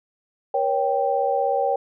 sine chord, G diminished, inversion first, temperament equal with one note detuned, 477.9 / 554.4 / 784 Hz, Bb4 / Db5 / G5, +43 / 0 / 0 cents, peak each -25 / -23 / -22 dBFS, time 0.54-1.76 s, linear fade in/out 5 ms, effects none

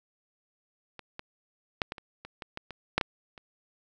clicks, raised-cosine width 0.3 ms, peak -26 / -22 / -10 / -18 / -27 / -26 / -22 / -20 / -24 / -7 / -10 / -30 dBFS, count 12, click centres 0.993 / 1.194 / 1.818 / 1.921 / 1.982 / 2.25 / 2.422 / 2.574 / 2.707 / 2.98 / 3.012 / 3.378 s, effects none

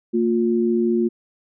sine tone pair together, 228.5 / 354.1 Hz, A#3 / F4, -34 / +24 cents, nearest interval minor sixth, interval 758 cents, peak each -19 dBFS, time 0.13-1.09 s, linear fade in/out 20 ms, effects none

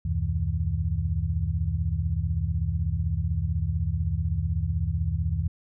sine tone cluster, 74.3 / 90.2 / 119 / 158.7 Hz, D2 / F#2 / A#2 / D#3, +21 / -44 / +36 / +35 cents, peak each -28 / -27 / -34 / -31 dBFS, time 0.05-5.48 s, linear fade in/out 5 ms, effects none

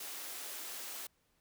white high-pass noise, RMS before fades -44 dBFS, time 0-1.07 s, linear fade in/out 5 ms, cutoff 260 Hz, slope 24 dB/octave, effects pink hiss -75 dBFS RMS until 1.4 s

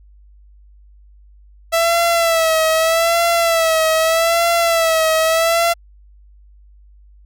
sawtooth tone with vibrato, 659.3 Hz, E5, in tune, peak -9 dBFS, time 1.72-5.74 s, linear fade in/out 20 ms, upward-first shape sine, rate 0.81 Hz, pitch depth 57 cents each way, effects added 50 Hz sine -43 dBFS peak until 7.25 s

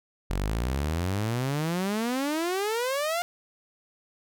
sawtooth exponential sweep, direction up, 44.08 to 714 Hz, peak -22 dBFS, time 0.3-3.22 s, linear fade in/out 0 ms, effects none

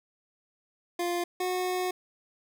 25% pulse tone pair in turn, 349.2 / 365.5 Hz, F4 / F#4, 0 / -21 cents, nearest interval minor second, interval 79 cents, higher second, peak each -24 dBFS, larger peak neither, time 0.99-1.24 / 1.4-1.91 s, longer second, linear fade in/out 5 ms, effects none

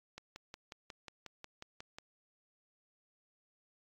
click train, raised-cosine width 0.2 ms, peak -29 dBFS, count 11, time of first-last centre 0.18-1.985 s, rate 5.54 Hz, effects AAC 48 kbps

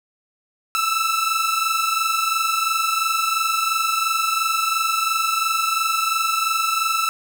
sawtooth tone pair together, 1310.1 / 1333 Hz, E6 / E6, -11 / +19 cents, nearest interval unison, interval 30 cents, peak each -18 dBFS, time 0.75-7.09 s, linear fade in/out 0 ms, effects none

